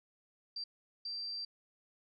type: tone bursts at uneven times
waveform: sine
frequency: 4699 Hz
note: D8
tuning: in tune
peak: -38 dBFS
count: 2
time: 0.56-0.64 / 1.05-1.45 s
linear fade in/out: 5 ms
effects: none